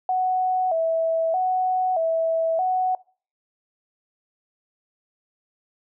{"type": "tone with vibrato", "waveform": "sine", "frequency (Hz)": 696, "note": "F5", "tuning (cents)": -6, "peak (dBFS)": -19, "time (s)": [0.09, 2.95], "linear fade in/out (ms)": 2, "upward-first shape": "square", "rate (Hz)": 0.8, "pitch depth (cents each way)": 110, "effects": ["noise-tail reverb RT60 0.4 s tail -21 dB re dry"]}